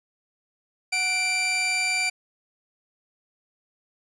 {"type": "tone pair together", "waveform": "sawtooth", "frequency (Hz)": [739.9, 2349], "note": ["F#5", "D7"], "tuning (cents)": [0, 0], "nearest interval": "octave + minor sixth", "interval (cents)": 2000, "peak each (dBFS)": [-29, -19], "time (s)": [0.92, 2.1], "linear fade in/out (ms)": 10, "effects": ["resampled to 22050 Hz"]}